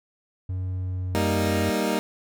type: tone with pitch glide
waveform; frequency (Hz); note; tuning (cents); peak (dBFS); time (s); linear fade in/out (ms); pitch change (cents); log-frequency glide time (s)
triangle; 92.5 to 90.96; F#2 to F#2; 0 to -29; -24; 0.49-1.7; 5; -29; 0.71-1.49
type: chord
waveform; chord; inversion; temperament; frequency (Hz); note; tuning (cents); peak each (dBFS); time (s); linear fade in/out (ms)
20% pulse; Eb major; first; equal; 196 / 233.1 / 311.1; G3 / Bb3 / Eb4; 0 / 0 / 0; -22; 1.15-1.99; 0
effects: none